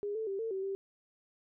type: tone with pitch steps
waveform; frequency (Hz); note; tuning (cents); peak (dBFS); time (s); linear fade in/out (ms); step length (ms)
sine; 409.5 / 441.4 / 391.2 / 450.7 / 383.2 / 390.3; G#4 / A4 / G4 / A4 / G4 / G4; -24 / +5 / -4 / +42 / -39 / -8; -33; 0.03-0.75; 0; 120
effects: none